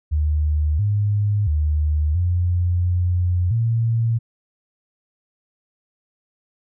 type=tone with pitch steps; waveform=sine; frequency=75.8 / 103.4 / 75.9 / 88.3 / 89.1 / 114.8 Hz; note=D#2 / G#2 / D#2 / F2 / F2 / A#2; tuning=-45 / -7 / -42 / +20 / +35 / -26 cents; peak=-16 dBFS; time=0.11-4.19 s; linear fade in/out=20 ms; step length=680 ms; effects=none